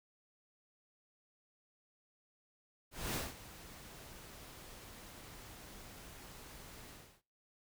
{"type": "noise with ADSR envelope", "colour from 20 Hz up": "pink", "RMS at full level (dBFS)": -37, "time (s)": [2.91, 7.22], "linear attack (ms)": 230, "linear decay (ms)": 190, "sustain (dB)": -16, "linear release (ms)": 330, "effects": ["noise-tail reverb RT60 0.4 s tail -23 dB re dry"]}